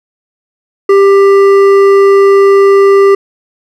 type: tone with hard clipping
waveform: sine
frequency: 395.1 Hz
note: G4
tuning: 14 cents sharp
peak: -4 dBFS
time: 0.89-3.15 s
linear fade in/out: 5 ms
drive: 9 dB
effects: none